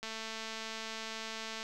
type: click train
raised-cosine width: 0.2 ms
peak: -24 dBFS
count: 356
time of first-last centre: 0.03-1.629 s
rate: 222 Hz
effects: none